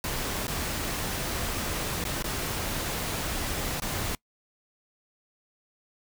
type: noise with dropouts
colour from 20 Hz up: pink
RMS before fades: -31 dBFS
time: 0.04-4.15 s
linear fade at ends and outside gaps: 1 ms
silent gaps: 0.469-0.48 / 2.04-2.051 / 2.224-2.242 / 3.8-3.82 s
effects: noise-tail reverb RT60 0.1 s tail -24 dB re dry

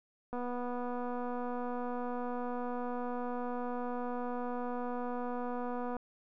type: click train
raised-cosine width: 1 ms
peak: -26 dBFS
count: 1382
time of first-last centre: 0.33-5.967 s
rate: 245 Hz
effects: none

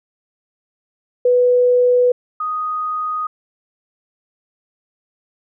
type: tone pair in turn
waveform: sine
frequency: 493.9 / 1244.6 Hz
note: B4 / D#6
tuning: 0 / 0 cents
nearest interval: octave + major third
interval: 1600 cents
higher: second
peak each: -10 / -19 dBFS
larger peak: first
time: 1.25-2.12 / 2.4-3.27 s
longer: neither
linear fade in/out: 5 ms
effects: none

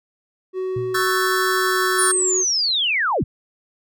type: tone with pitch glide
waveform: triangle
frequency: 373.7 to 370.9 Hz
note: F#4 to F#4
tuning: +17 to +4 cents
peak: -20 dBFS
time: 0.53-2.45 s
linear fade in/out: 50 ms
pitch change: -13 cents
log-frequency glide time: 1.55-1.84 s
type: tone with exponential decay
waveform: sine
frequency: 119.5 Hz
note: A#2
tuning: 43 cents sharp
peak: -23 dBFS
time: 0.76-1.19 s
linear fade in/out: 5 ms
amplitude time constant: 92 ms
type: chord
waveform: square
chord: F# minor seventh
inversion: second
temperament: equal with one note detuned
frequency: 1108.7 / 1318.5 / 1510.2 / 1760 Hz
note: C#6 / E6 / F#6 / A6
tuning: 0 / 0 / +35 / 0 cents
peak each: -25 dBFS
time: 0.94-2.12 s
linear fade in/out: 10 ms
type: linear sweep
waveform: sine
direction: down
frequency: 9690 to 36.71 Hz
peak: -17 dBFS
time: 1.98-3.24 s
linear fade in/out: 10 ms
effects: none

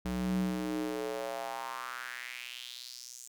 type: tone with high-pass filter sweep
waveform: square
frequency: 61.74 Hz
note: B1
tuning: in tune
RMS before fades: -37 dBFS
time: 0.05-3.28 s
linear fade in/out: 5 ms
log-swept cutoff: 120 to 7400 Hz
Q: 3.6
effects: none

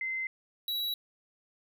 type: tone pair in turn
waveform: sine / square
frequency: 2068 / 3904 Hz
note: C7 / B7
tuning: -21 / -21 cents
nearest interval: major seventh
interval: 1100 cents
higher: second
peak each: -31 / -31 dBFS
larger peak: neither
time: 0.01-0.27 / 0.68-0.94 s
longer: neither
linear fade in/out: 2 ms
effects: none

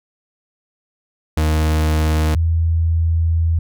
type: tone pair in turn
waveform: 40% pulse / sine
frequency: 77.78 / 82.41 Hz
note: D#2 / E2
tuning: 0 / 0 cents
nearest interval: minor second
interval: 100 cents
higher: second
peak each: -13 dBFS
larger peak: neither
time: 1.37-2.35 / 2.35-3.59 s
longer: second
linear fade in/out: 5 ms
effects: none

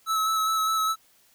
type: tone with vibrato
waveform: square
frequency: 1300 Hz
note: E6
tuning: 24 cents flat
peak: -23 dBFS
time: 0.06-0.96 s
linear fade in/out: 50 ms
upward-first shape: square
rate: 4.9 Hz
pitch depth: 14 cents each way
effects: white hiss -61 dBFS RMS until 1.34 s

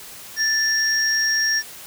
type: tone pair together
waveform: sine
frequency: 1760 / 5591 Hz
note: A6 / F8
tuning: 0 / +1 cents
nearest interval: octave + minor sixth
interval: 2001 cents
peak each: -20 dBFS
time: 0.36-1.63 s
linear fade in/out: 50 ms
effects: white hiss -39 dBFS RMS until 1.86 s

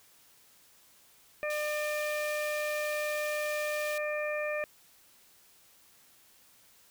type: harmonic tone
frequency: 600 Hz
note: D5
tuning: 37 cents sharp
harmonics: 1 / 2 / 3 / 4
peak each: -32 / -42 / -38 / -38 dBFS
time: 1.43-4.64 s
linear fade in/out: 0 ms
type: high-pass noise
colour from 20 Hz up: pink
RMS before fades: -44 dBFS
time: 1.5-3.98 s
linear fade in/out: 2 ms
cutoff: 2500 Hz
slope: 96 dB/octave
effects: white hiss -61 dBFS RMS until 6.9 s

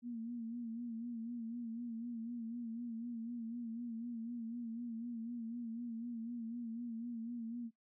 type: tone with vibrato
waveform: sine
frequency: 233.1 Hz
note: A#3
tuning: in tune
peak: -40 dBFS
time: 0.02-7.71 s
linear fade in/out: 50 ms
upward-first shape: sine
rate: 4 Hz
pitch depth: 65 cents each way
effects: noise-tail reverb RT60 0.1 s tail -21 dB re dry

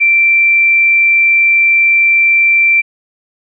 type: tone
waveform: sine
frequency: 2349 Hz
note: D7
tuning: in tune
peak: -6 dBFS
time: 0-2.82 s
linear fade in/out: 20 ms
effects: none

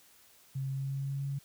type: tone with pitch glide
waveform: sine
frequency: 134.9 to 139.09 Hz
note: C#3 to C#3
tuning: -47 to +6 cents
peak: -32 dBFS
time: 0.55-1.39 s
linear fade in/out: 10 ms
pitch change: +53 cents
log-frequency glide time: 0.7-1.27 s
effects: white hiss -61 dBFS RMS until 1.44 s

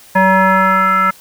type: tone with frequency modulation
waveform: sine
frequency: 189.2 Hz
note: F#3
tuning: 39 cents sharp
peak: -8 dBFS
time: 0.15-1.11 s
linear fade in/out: 10 ms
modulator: 379 Hz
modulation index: 4.3
effects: white hiss -42 dBFS RMS until 1.2 s

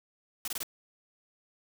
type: noise bursts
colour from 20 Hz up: white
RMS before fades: -35 dBFS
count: 4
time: 0.45-0.631 s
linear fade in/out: 2 ms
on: 28 ms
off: 23 ms
effects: none

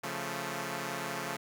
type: chord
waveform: 5% pulse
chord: Db augmented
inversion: none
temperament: equal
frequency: 138.59 / 174.61 / 220 Hz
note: Db3 / F3 / A3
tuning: 0 / 0 / 0 cents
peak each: -28 dBFS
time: 0.03-1.37 s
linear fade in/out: 10 ms
effects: none

